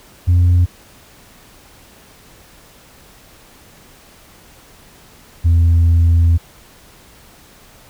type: tone pair in turn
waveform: sine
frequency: 88.1 / 83.91 Hz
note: F2 / E2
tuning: +16 / +31 cents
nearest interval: minor second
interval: 85 cents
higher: first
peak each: -6 dBFS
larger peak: neither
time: 0.27-0.66 / 5.44-6.38 s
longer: second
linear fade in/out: 20 ms
effects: tanh soft clip ceiling -7 dBFS + pink hiss -45 dBFS RMS until 7.89 s